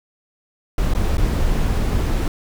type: noise with dropouts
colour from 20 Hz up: brown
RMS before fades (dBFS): -18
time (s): 0.78-2.28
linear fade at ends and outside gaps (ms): 2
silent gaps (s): 0.937-0.949 / 1.171-1.18
effects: none